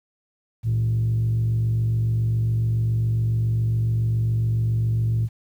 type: tone with frequency modulation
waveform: sine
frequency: 113.2 Hz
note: A2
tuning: 50 cents sharp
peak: -17 dBFS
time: 0.63-5.29 s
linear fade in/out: 50 ms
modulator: 47.2 Hz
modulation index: 0.4
effects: tanh soft clip ceiling -16 dBFS + 9-bit